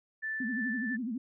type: tone with tremolo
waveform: sine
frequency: 1760 Hz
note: A6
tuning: in tune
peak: -32 dBFS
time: 0.22-0.97 s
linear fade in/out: 20 ms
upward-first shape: sine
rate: 2.9 Hz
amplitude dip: 30%
type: tone with vibrato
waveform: sine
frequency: 237.8 Hz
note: A#3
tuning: 35 cents sharp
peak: -32 dBFS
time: 0.4-1.18 s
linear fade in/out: 5 ms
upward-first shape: sine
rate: 12 Hz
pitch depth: 180 cents each way
effects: none